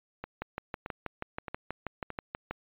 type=two click trains; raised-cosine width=0.5 ms; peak=-22 / -19 dBFS; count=4 / 14; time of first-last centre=0.24-2.103 / 0.42-2.51 s; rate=1.61 / 6.22 Hz; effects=resampled to 8000 Hz